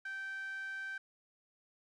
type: tone with band-pass filter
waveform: 5% pulse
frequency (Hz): 778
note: G5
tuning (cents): -13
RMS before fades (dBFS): -42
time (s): 0.05-0.98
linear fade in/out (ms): 5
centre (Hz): 1600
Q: 9.8
effects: none